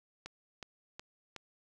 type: click train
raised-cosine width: 0.2 ms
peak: -26 dBFS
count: 4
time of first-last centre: 0.26-1.363 s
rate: 2.72 Hz
effects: none